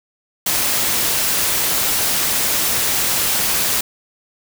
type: noise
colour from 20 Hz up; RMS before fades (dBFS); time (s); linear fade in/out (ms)
white; -18; 0.46-3.81; 5
effects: none